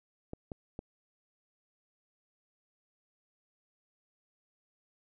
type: clicks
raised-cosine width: 2 ms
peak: -26 dBFS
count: 3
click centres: 0.334 / 0.518 / 0.791 s
effects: none